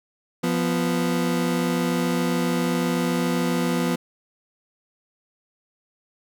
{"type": "tone pair together", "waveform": "30% pulse", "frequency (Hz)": [174.13, 247.4], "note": ["F3", "B3"], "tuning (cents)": [-5, 3], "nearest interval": "tritone", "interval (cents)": 608, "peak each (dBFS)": -21, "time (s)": [0.43, 3.96], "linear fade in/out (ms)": 10, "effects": []}